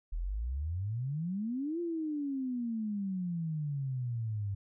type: exponential two-way sweep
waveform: sine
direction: up then down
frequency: 38.52 to 349.2 to 97.7 Hz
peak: -32 dBFS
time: 0.12-4.55 s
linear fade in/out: 10 ms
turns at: 1.8 s
effects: none